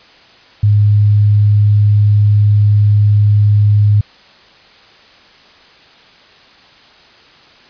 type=tone; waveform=sine; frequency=103.83 Hz; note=G#2; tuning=in tune; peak=-6 dBFS; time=0.63-4.01 s; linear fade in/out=5 ms; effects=white hiss -43 dBFS RMS until 7.69 s + resampled to 11025 Hz